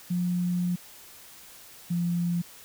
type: tone pair in turn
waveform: sine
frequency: 177.5 / 173.05 Hz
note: F3 / F3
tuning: +28 / -16 cents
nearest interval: unison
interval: 44 cents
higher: first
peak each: -24 dBFS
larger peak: neither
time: 0.1-0.76 / 1.9-2.42 s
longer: first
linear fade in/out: 10 ms
effects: white hiss -49 dBFS RMS until 2.64 s